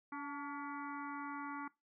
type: harmonic tone with a mistuned harmonic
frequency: 283.9 Hz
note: C#4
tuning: 41 cents sharp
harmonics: 1 / 3 / 4 / 5 / 6 / 7 / 8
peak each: -45 / -48 / -46 / -50 / -61 / -54 / -60 dBFS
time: 0.12-1.68 s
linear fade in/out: 5 ms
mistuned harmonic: 3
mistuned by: +52 cents
effects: noise-tail reverb RT60 0.2 s tail -20 dB re dry